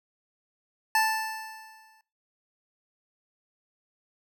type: tone with exponential decay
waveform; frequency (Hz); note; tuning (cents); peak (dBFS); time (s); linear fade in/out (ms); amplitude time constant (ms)
25% pulse; 880; A5; 0; -16; 0.95-2.01; 2; 230
effects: noise-tail reverb RT60 0.3 s tail -20 dB re dry